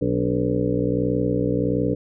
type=harmonic tone with a mistuned harmonic; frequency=61.4 Hz; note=B1; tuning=9 cents flat; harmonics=1 / 2 / 3 / 4 / 5 / 6 / 7 / 8 / 9; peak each=-34 / -26 / -27 / -34 / -24 / -36 / -27 / -26 / -34 dBFS; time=0.01-1.95 s; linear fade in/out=10 ms; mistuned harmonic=5; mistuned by=-96 cents; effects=none